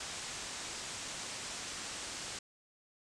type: low-pass noise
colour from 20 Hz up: white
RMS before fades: -43 dBFS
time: 0-2.39 s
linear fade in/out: 5 ms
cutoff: 8500 Hz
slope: 48 dB/octave
effects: none